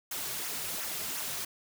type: noise with flanger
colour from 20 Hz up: white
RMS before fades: -36 dBFS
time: 0.11-1.45 s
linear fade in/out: 5 ms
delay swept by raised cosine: 0.22 to 3.92 ms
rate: 2.8 Hz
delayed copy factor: -0.55
effects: none